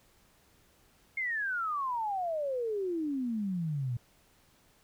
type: exponential sweep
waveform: sine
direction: down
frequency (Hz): 2163 to 116.54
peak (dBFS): -30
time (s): 1.17-3.97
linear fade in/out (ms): 5
effects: pink hiss -65 dBFS RMS until 4.83 s